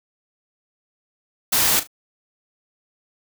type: noise with echo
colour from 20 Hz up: white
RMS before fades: -18 dBFS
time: 1.52-1.8 s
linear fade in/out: 10 ms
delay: 37 ms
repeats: 2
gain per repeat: -13 dB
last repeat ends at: 1.874 s
effects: none